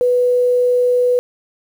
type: tone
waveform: sine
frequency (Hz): 493.9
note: B4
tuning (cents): 0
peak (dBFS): -11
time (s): 0.01-1.19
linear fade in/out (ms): 0
effects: 7-bit